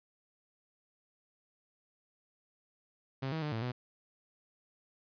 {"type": "tone with pitch steps", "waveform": "sawtooth", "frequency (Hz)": [133.7, 159.8, 150.2, 112.2, 124.2], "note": ["C3", "D#3", "D3", "A2", "B2"], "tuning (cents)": [38, 47, 39, 34, 10], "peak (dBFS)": -30, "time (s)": [3.22, 3.72], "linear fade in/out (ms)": 10, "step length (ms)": 100, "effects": ["resampled to 11025 Hz"]}